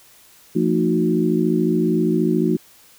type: tone cluster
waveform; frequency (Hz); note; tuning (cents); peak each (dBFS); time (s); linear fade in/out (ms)
sine; 172.9 / 226.3 / 310.3 / 364.8; F3 / A3 / D#4 / F#4; -17 / +49 / -5 / -24; -21; 0.55-2.57; 10
effects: white hiss -50 dBFS RMS until 2.98 s